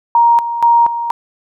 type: tone with tremolo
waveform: sine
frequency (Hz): 938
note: A#5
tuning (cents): +11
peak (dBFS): -6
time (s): 0.15-1.11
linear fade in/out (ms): 2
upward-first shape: square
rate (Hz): 2.1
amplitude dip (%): 70
effects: none